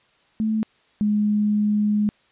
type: tone pair in turn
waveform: sine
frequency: 218.4 / 209.2 Hz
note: A3 / G#3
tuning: -13 / +13 cents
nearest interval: minor second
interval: 74 cents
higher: first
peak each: -19 / -17 dBFS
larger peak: second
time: 0.4-0.63 / 1.01-2.09 s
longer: second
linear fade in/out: 0 ms
effects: white hiss -60 dBFS RMS until 2.31 s + resampled to 8000 Hz